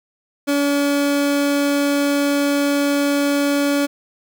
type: tone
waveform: 30% pulse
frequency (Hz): 284.8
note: C#4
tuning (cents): +47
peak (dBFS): -13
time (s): 0.47-3.87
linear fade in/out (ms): 20
effects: none